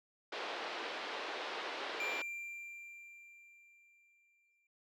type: band-pass noise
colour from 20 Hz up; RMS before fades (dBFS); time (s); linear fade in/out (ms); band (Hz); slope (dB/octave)
pink; -42; 0.32-2.22; 5; 390 to 4100; 24
type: tone with exponential decay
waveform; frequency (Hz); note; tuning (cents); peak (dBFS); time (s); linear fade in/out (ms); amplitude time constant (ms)
triangle; 2371; D7; +16; -34; 2-4.67; 2; 580
effects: none